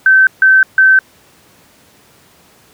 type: tone bursts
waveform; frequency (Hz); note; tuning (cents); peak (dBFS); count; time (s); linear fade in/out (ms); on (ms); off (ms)
sine; 1542; G6; -29; -4; 3; 0.06-0.99; 2; 210; 150
effects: pink hiss -47 dBFS RMS until 2.73 s + high-pass 100 Hz 12 dB/octave